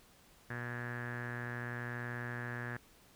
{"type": "tone with low-pass filter", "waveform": "sawtooth", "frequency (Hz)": 120.8, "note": "B2", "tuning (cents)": -38, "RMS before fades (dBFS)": -41, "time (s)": [0.5, 2.77], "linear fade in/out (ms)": 5, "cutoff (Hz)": 1700, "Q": 9.3, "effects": ["pink hiss -63 dBFS RMS until 3.15 s"]}